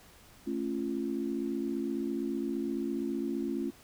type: chord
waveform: sine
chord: A augmented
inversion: none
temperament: just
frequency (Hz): 220 / 275 / 343.8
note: A3 / C#4 / E#4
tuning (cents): 0 / -14 / -27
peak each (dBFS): -36 / -34 / -35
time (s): 0.46-3.71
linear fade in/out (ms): 20
effects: pink hiss -57 dBFS RMS until 3.83 s